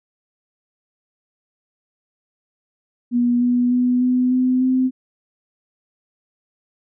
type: tone with pitch steps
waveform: sine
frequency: 241.9 / 245 / 248.1 / 251.3 / 254.5 / 257.8 Hz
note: B3 / B3 / B3 / B3 / C4 / C4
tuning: -36 / -14 / +8 / +30 / -48 / -26 cents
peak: -14 dBFS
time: 3.11-4.91 s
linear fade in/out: 50 ms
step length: 300 ms
effects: none